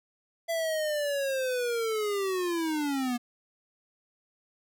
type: linear sweep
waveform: square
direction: down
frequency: 672 to 237.9 Hz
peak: -28 dBFS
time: 0.48-3.18 s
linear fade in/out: 20 ms
effects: none